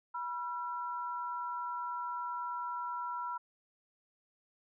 sine tone pair together, 975 / 1355.9 Hz, B5 / E6, -23 / +48 cents, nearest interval tritone, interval 571 cents, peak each -37 / -40 dBFS, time 0.14-3.38 s, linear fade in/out 10 ms, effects none

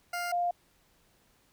20% pulse / sine tone pair in turn, 702 / 702 Hz, F5 / F5, +9 / +9 cents, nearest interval unison, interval 0 cents, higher neither, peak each -27 / -26 dBFS, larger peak second, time 0.13-0.32 / 0.32-0.51 s, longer neither, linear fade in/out 5 ms, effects pink hiss -67 dBFS RMS until 1.52 s

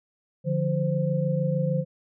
sine tone cluster, 147.7 / 174.3 / 519 Hz, D3 / F3 / C5, +10 / -3 / -14 cents, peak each -25 / -27 / -28 dBFS, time 0.44-1.85 s, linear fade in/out 50 ms, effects none

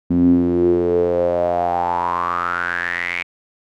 sawtooth tone with band-pass filter sweep, 87.31 Hz, F2, in tune, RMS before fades -18 dBFS, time 0.1-3.23 s, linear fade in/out 10 ms, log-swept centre 230 to 2300 Hz, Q 8.5, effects none

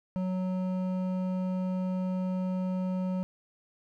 sine tone with hard clipping, 185 Hz, F#3, in tune, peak -30 dBFS, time 0.16-3.23 s, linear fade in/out 0 ms, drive 10 dB, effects none

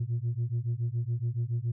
sine beating tone pair, 114.8 / 121.9 Hz, A#2 / B2, -26 / -22 cents, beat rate 7.1 Hz, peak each -29 dBFS, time 0-1.72 s, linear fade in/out 10 ms, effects tanh soft clip ceiling -24 dBFS

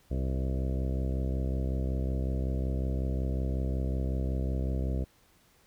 harmonic tone with a mistuned harmonic, 65.41 Hz, C2, in tune, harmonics 1 / 2 / 3 / 4 / 5 / 6 / 7 / 8 / 9 / 10, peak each -29 / -35 / -39 / -41 / -43 / -45 / -46 / -47 / -48 / -49 dBFS, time 0.1-5.05 s, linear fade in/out 20 ms, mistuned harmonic 8, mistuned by -17 cents, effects pink hiss -64 dBFS RMS until 5.66 s

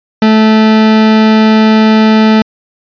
40% pulse tone, 218.3 Hz, A3, 13 cents flat, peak -3 dBFS, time 0.22-2.42 s, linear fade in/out 2 ms, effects resampled to 11025 Hz

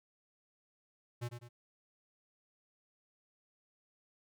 square tone with echo, 120 Hz, B2, 49 cents flat, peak -37 dBFS, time 1.21-1.29 s, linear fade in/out 20 ms, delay 100 ms, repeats 2, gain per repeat -7 dB, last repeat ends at 1.49 s, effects none

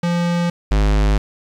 square tone pair in turn, 172.9 / 51.4 Hz, F3 / G#1, -17 / -17 cents, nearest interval octave + major sixth, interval 2100 cents, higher first, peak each -17 / -13 dBFS, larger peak second, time 0.03-0.5 / 0.71-1.18 s, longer neither, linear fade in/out 5 ms, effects low-pass 6000 Hz 12 dB/octave + 7-bit

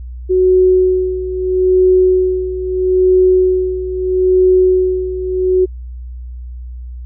sine tone with tremolo, 370 Hz, F#4, in tune, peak -6 dBFS, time 0.29-5.66 s, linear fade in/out 20 ms, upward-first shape sine, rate 0.77 Hz, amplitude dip 75%, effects added 61 Hz sine -25 dBFS peak until 7.05 s

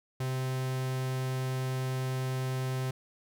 45% pulse tone, 130 Hz, C3, 11 cents flat, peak -30 dBFS, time 0.2-2.91 s, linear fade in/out 5 ms, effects none

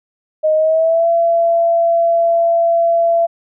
sine tone with pitch glide, 622.3 to 674.7 Hz, D#5 to E5, 0 to +40 cents, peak -10 dBFS, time 0.43-3.27 s, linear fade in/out 20 ms, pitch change +140 cents, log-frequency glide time 0.55-1.08 s, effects none

